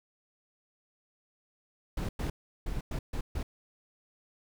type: noise bursts at uneven times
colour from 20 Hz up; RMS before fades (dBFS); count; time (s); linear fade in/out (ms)
brown; -33; 6; 1.97-2.09 / 2.19-2.3 / 2.66-2.81 / 2.91-2.99 / 3.13-3.21 / 3.35-3.43; 5
effects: none